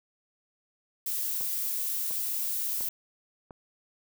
violet noise, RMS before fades -31 dBFS, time 1.06-2.89 s, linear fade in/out 5 ms
click train, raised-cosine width 1 ms, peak -30 dBFS, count 4, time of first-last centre 1.41-3.508 s, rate 1.43 Hz
effects none

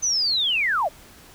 sine linear sweep, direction down, 6210 to 518 Hz, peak -19 dBFS, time 0.02-0.89 s, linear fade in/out 20 ms, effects pink hiss -48 dBFS RMS until 1.34 s

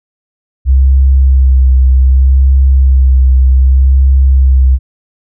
sine tone with vibrato, 65.7 Hz, C2, 8 cents sharp, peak -3 dBFS, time 0.65-4.79 s, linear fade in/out 50 ms, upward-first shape sine, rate 0.65 Hz, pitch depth 28 cents each way, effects none

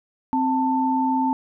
sine tone pair together, 261.6 / 888.1 Hz, C4 / A5, 0 / +16 cents, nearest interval octave + major sixth, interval 2116 cents, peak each -21 dBFS, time 0.33-1.33 s, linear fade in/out 0 ms, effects none

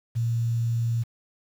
sine tone, 116.54 Hz, A#2, in tune, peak -22 dBFS, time 0.15-1.04 s, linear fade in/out 20 ms, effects 8-bit

